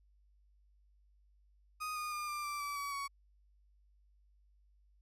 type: tone with pitch steps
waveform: 35% pulse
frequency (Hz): 1244.5 / 1225.9 / 1207.7 / 1189.7 / 1171.9 / 1154.5 / 1137.3 / 1120.3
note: D#6 / D#6 / D6 / D6 / D6 / D6 / C#6 / C#6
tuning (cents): 0 / -26 / +48 / +22 / -4 / -30 / +44 / +18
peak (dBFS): -36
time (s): 1.8-3.08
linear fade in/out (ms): 20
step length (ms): 160
effects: added 50 Hz sine -65 dBFS peak until 5.01 s + resampled to 32000 Hz